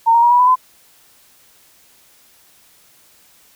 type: tone with pitch steps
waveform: sine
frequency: 914 / 933.7 / 953.9 / 974.5 / 995.6 / 1017.1 Hz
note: A#5 / A#5 / A#5 / B5 / B5 / C6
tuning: -34 / +3 / +40 / -23 / +14 / -49 cents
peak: -8 dBFS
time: 0.06-0.558 s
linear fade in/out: 20 ms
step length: 83 ms
effects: white hiss -51 dBFS RMS until 3.55 s